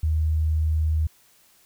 sine tone, 78.3 Hz, D#2, 11 cents sharp, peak -19 dBFS, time 0.03-1.07 s, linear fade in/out 5 ms, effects white hiss -58 dBFS RMS until 1.65 s

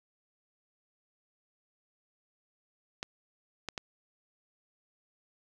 clicks, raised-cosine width 0.2 ms, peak -18 dBFS, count 3, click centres 3.029 / 3.687 / 3.778 s, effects none

